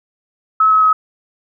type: tone with pitch steps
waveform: sine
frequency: 1292 / 1283.1 / 1274.2 Hz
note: E6 / E6 / D#6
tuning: -35 / -47 / +41 cents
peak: -8 dBFS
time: 0.6-0.93 s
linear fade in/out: 5 ms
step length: 110 ms
effects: none